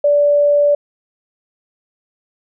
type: tone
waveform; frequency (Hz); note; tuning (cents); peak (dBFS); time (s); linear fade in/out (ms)
sine; 581; D5; -19; -9; 0.04-0.75; 5
effects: none